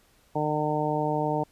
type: harmonic tone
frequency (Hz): 151.3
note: D#3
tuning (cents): -48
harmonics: 1 / 2 / 3 / 4 / 5 / 6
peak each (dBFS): -31 / -31 / -31 / -31 / -31 / -31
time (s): 0.35-1.44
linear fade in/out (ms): 10
effects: pink hiss -62 dBFS RMS until 1.51 s + resampled to 32000 Hz